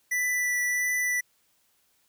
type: tone with vibrato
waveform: square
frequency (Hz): 1975.5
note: B6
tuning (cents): 0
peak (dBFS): -25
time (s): 0.11-1.21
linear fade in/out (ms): 10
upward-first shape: triangle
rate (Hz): 1.5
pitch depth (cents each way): 12
effects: white hiss -68 dBFS RMS until 2.08 s